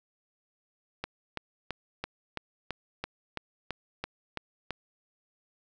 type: click train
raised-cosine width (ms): 0.3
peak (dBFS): -17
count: 12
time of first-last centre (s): 1.04-4.707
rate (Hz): 3
effects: none